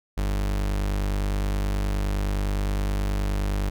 40% pulse tone, 49.62 Hz, G1, 22 cents sharp, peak -22 dBFS, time 0.17-3.7 s, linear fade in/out 10 ms, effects none

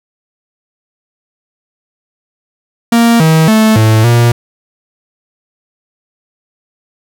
45% pulse tone with pitch steps, 233 / 159.6 / 218.8 / 109.9 / 118.7 Hz, A#3 / D#3 / A3 / A2 / A#2, -1 / +44 / -9 / -2 / +32 cents, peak -5 dBFS, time 2.92-4.32 s, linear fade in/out 5 ms, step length 280 ms, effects none

